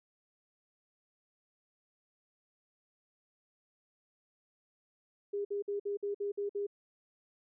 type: tone bursts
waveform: sine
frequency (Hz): 405.6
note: G#4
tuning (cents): -41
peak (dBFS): -32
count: 8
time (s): 5.33-6.668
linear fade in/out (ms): 10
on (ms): 120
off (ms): 54
effects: none